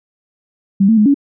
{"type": "tone with pitch steps", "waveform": "sine", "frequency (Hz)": [195.9, 224.1, 211.2, 281.4], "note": ["G3", "A3", "G#3", "C#4"], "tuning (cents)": [-1, 32, 29, 26], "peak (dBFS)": -7, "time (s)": [0.8, 1.144], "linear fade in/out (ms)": 10, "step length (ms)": 86, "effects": []}